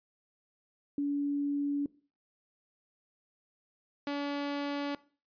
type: tone pair in turn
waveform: sine / sawtooth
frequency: 285.7 / 285.7 Hz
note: D4 / D4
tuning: -48 / -48 cents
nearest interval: unison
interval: 0 cents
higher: neither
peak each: -28 dBFS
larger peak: neither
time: 0.98-1.86 / 4.07-4.95 s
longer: neither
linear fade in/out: 2 ms
effects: noise-tail reverb RT60 0.4 s tail -20 dB re dry + resampled to 11025 Hz